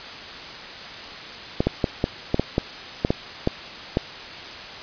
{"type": "clicks", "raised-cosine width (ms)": 2, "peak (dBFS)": -5, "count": 11, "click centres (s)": [1.605, 1.67, 1.842, 2.041, 2.344, 2.396, 2.581, 3.049, 3.105, 3.474, 3.971], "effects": ["white hiss -36 dBFS RMS until 4.82 s", "resampled to 11025 Hz"]}